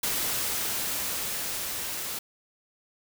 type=noise with level ramp; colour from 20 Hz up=white; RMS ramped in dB=-28 to -34 dBFS; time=0.03-2.19 s; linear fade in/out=5 ms; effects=none